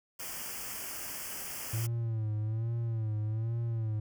white band-stop noise, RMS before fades -40 dBFS, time 0.19-1.87 s, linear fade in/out 10 ms, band 3200 to 4700 Hz, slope 96 dB/octave
triangle tone with vibrato, 111.7 Hz, A2, 27 cents sharp, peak -28 dBFS, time 1.73-4 s, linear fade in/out 5 ms, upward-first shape sine, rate 1.2 Hz, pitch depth 81 cents each way
effects none

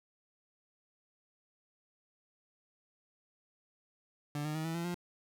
30% pulse tone with pitch steps, 146.83 / 152.18 / 157.73 / 163.48 / 169.44 / 175.62 Hz, D3 / D#3 / D#3 / E3 / E3 / F3, 0 / -38 / +24 / -14 / +48 / +10 cents, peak -32 dBFS, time 4.35-4.944 s, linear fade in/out 2 ms, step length 99 ms, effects none

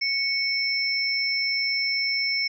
sine tone pair together, 2216 / 5341 Hz, C#7 / E8, -1 / +22 cents, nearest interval octave + minor third, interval 1523 cents, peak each -25 dBFS, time 0.01-2.48 s, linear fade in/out 10 ms, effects none

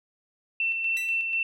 sine tone with tremolo, 2689 Hz, E7, 34 cents sharp, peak -23 dBFS, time 0.6-1.43 s, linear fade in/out 2 ms, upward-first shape square, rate 4.1 Hz, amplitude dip 35%
10% pulse tone with exponential decay, 1975.5 Hz, B6, in tune, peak -24 dBFS, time 0.97-1.24 s, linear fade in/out 0 ms, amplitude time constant 57 ms
effects none

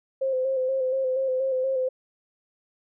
sine tone with vibrato, 523.3 Hz, C5, in tune, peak -22 dBFS, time 0.21-1.89 s, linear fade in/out 10 ms, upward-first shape square, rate 4.2 Hz, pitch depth 31 cents each way, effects none

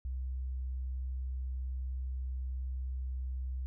sine tone, 64.2 Hz, C2, 32 cents flat, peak -34 dBFS, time 0.05-3.66 s, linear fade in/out 0 ms, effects none

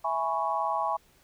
sine chord, C# minor seventh, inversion first, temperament equal, 659.3 / 830.6 / 987.8 / 1108.7 Hz, E5 / G#5 / B5 / C#6, 0 / 0 / 0 / 0 cents, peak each -33 / -30 / -32 / -31 dBFS, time 0.04-0.97 s, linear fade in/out 10 ms, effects pink hiss -62 dBFS RMS until 1.23 s

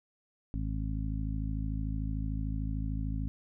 harmonic tone, 53.4 Hz, G#1, 49 cents sharp, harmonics 1 / 2 / 3 / 4 / 5, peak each -33 / -37 / -40 / -43 / -41 dBFS, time 0.54-3.28 s, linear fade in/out 0 ms, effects none

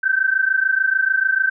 sine tone pair together, 1534.2 / 1561 Hz, G6 / G6, -38 / -8 cents, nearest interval unison, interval 30 cents, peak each -18 dBFS, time 0.03-1.5 s, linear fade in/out 10 ms, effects none

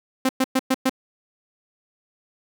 sawtooth tone bursts, 261.6 Hz, C4, in tune, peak -13 dBFS, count 5, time 0.25-0.895 s, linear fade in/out 5 ms, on 41 ms, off 110 ms, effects none

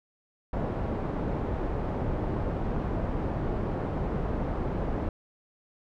pink low-pass noise, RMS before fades -30 dBFS, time 0.53-5.09 s, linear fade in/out 2 ms, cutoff 760 Hz, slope 12 dB/octave, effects none

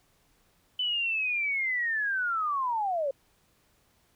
sine linear sweep, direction down, 3017 to 527 Hz, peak -26 dBFS, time 0.79-3.11 s, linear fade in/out 5 ms, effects pink hiss -67 dBFS RMS until 4.15 s

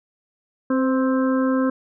harmonic tone with a mistuned harmonic, 262.7 Hz, C4, 7 cents sharp, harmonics 1 / 2 / 4 / 5 / 6, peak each -18 / -24 / -30 / -32 / -34 dBFS, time 0.7-1.7 s, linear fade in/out 5 ms, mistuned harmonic 2, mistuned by -24 cents, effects none

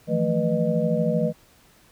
sine tone cluster, 161.6 / 174.4 / 220.8 / 490.5 / 613 Hz, E3 / F3 / A3 / B4 / D#5, -34 / -2 / +6 / -12 / -26 cents, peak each -26 dBFS, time 0.07-1.33 s, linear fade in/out 50 ms, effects pink hiss -56 dBFS RMS until 1.91 s

